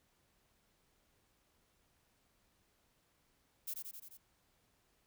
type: noise with echo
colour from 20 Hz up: violet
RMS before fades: -41 dBFS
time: 3.67-3.74 s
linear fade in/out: 10 ms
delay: 87 ms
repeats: 5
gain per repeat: -3 dB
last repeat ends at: 4.175 s
effects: pink hiss -75 dBFS RMS until 5.06 s